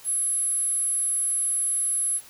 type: tone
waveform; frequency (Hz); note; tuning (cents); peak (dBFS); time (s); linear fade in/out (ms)
sine; 10840; E9; +47; -22; 0.04-2.21; 50
effects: white hiss -49 dBFS RMS until 2.29 s